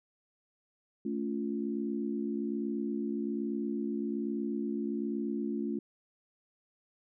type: chord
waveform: sine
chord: A augmented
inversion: none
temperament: equal with one note detuned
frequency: 220 / 281.2 / 349.2 Hz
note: A3 / C#4 / E#4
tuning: 0 / +25 / 0 cents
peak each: -34 / -36 / -37 dBFS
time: 1.05-5.79 s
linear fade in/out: 5 ms
effects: none